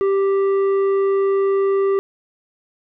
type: tone with tanh clipping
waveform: triangle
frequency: 392 Hz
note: G4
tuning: in tune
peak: -16 dBFS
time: 0.01-1.99 s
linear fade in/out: 0 ms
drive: 12 dB
effects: none